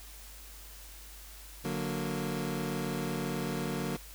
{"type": "chord", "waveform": "25% pulse", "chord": "D augmented", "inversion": "none", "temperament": "equal", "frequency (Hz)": [146.83, 185, 233.1], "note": ["D3", "F#3", "A#3"], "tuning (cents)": [0, 0, 0], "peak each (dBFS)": -33, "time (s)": [1.64, 3.97], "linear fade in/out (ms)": 10, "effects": ["added 50 Hz sine -49 dBFS peak until 4.14 s", "white hiss -51 dBFS RMS until 4.14 s"]}